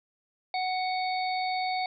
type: harmonic tone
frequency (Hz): 742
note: F#5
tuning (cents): +5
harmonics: 1 / 3 / 5 / 6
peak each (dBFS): -28 / -35 / -42 / -38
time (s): 0.54-1.86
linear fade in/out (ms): 2
effects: none